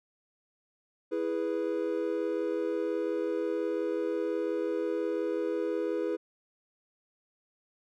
triangle chord, E major, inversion none, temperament equal, 329.6 / 415.3 / 493.9 Hz, E4 / G#4 / B4, 0 / 0 / 0 cents, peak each -31 dBFS, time 1.11-6.17 s, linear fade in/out 20 ms, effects none

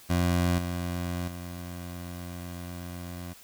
20% pulse tone with level steps, 88 Hz, F2, 14 cents sharp, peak -18 / -25 / -32 dBFS, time 0.09-3.34 s, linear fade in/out 20 ms, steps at 0.58 / 1.28 s, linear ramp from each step 2 ms, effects white hiss -52 dBFS RMS until 3.43 s

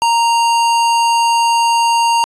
square tone, 930 Hz, A#5, 4 cents flat, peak -11 dBFS, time 0.02-2.24 s, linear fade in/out 0 ms, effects resampled to 22050 Hz

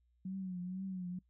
sine tone with vibrato, 185 Hz, F#3, in tune, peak -38 dBFS, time 0.25-1.19 s, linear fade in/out 5 ms, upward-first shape triangle, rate 2.1 Hz, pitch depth 81 cents each way, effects noise-tail reverb RT60 0.1 s tail -24 dB re dry + added 60 Hz sine -70 dBFS peak until 1.29 s

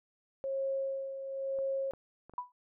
sine tone with tremolo, 541 Hz, C#5, 42 cents flat, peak -30 dBFS, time 0.44-1.91 s, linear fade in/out 0 ms, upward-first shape sine, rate 1 Hz, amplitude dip 60%
clicks, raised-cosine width 1 ms, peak -38 dBFS, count 4, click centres 1.588 / 1.936 / 2.296 / 2.337 s
sine tone with exponential decay, 988 Hz, B5, in tune, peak -30 dBFS, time 2.38-2.52 s, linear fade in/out 2 ms, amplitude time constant 30 ms
effects none

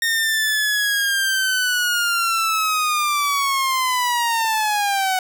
sawtooth linear sweep, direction down, 1842 to 740 Hz, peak -14 dBFS, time 0.02-5.19 s, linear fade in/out 2 ms, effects none

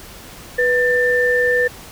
sine tone pair together, 492.4 / 1783.3 Hz, B4 / A6, -5 / +23 cents, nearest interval octave + minor seventh, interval 2228 cents, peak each -16 dBFS, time 0.58-1.68 s, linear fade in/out 10 ms, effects pink hiss -38 dBFS RMS until 1.91 s

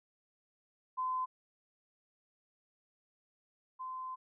sine tone pair in turn, 1025 / 1031.5 Hz, C6 / C6, -36 / -25 cents, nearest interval unison, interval 11 cents, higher second, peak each -32 / -39 dBFS, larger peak first, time 0.97-1.26 / 3.79-4.16 s, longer second, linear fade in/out 20 ms, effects none

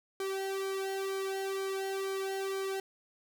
sawtooth tone with flanger, 387.2 Hz, G4, 21 cents flat, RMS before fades -35 dBFS, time 0.2-2.8 s, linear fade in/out 2 ms, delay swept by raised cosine 1.1 to 1.78 ms, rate 2.1 Hz, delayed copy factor -0.9, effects none

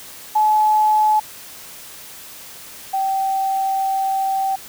sine tone pair in turn, 856 / 774.1 Hz, A5 / G5, -48 / -22 cents, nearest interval major second, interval 174 cents, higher first, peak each -12 / -17 dBFS, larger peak first, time 0.35-1.2 / 2.93-4.56 s, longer second, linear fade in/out 10 ms, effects white hiss -38 dBFS RMS until 4.68 s

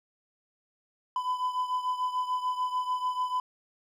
triangle beating tone pair, 1003 / 1009.8 Hz, B5 / B5, +26 / +38 cents, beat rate 6.8 Hz, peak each -27 / -32 dBFS, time 1.16-3.4 s, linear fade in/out 2 ms, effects none

